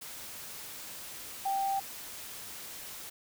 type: tone in noise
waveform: sine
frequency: 784 Hz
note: G5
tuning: in tune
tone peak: -28 dBFS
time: 1.45-1.8 s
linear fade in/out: 10 ms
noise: white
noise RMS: -44 dBFS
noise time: 0.01-3.1 s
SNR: +13 dB
effects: none